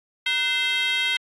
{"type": "tone with frequency modulation", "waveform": "sine", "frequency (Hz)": 2637, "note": "E7", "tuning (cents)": 0, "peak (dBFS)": -18, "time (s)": [0.26, 1.17], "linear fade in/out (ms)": 5, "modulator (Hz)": 562, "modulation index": 1.8, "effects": ["tanh soft clip ceiling -19 dBFS", "AAC 48 kbps"]}